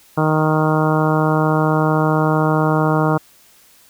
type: harmonic tone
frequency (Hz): 155.56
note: D#3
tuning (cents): 0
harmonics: 1 / 2 / 3 / 4 / 5 / 6 / 7 / 8 / 9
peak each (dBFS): -17 / -20 / -22 / -23 / -24 / -25 / -25 / -26 / -27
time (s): 0.17-3.18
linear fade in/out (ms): 10
effects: white hiss -50 dBFS RMS until 3.89 s